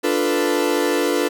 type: chord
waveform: 40% pulse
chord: B half-diminished seventh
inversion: first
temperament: equal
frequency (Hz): 293.7 / 349.2 / 440 / 493.9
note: D4 / F4 / A4 / B4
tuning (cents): 0 / 0 / 0 / 0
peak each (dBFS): -22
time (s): 0.03-1.29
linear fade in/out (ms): 20
effects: none